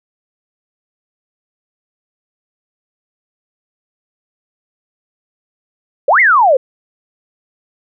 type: exponential two-way sweep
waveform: sine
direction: up then down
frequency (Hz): 493.9 to 2197 to 493.9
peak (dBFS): -6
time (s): 6.08-6.57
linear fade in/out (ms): 5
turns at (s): 6.2
effects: none